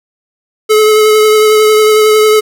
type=tone with vibrato; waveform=square; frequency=429.6 Hz; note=A4; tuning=41 cents flat; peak=-5 dBFS; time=0.69-2.41 s; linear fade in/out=20 ms; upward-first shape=triangle; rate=11 Hz; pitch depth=20 cents each way; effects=none